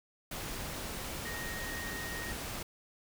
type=tone in noise; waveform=sine; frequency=1864.7 Hz; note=A#6; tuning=in tune; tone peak=-41 dBFS; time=1.25-2.32 s; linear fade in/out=5 ms; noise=pink; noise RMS=-40 dBFS; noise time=0.31-2.63 s; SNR=-4 dB; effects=none